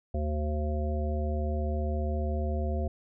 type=harmonic tone; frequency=75.4 Hz; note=D2; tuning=46 cents sharp; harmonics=1 / 3 / 5 / 7 / 9; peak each=-28 / -37 / -39 / -39 / -38 dBFS; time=0.14-2.88 s; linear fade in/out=5 ms; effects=none